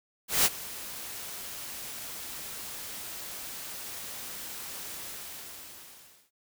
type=noise with ADSR envelope; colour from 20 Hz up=white; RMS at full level=-21 dBFS; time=0.28-6.31 s; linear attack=170 ms; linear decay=37 ms; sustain=-19 dB; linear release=1300 ms; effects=none